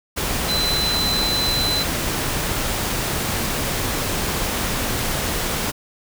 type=tone in noise; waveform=sine; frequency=4030 Hz; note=B7; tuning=34 cents sharp; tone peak=-20 dBFS; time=0.48-1.84 s; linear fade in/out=20 ms; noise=pink; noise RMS=-23 dBFS; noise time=0.16-5.72 s; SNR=0 dB; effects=none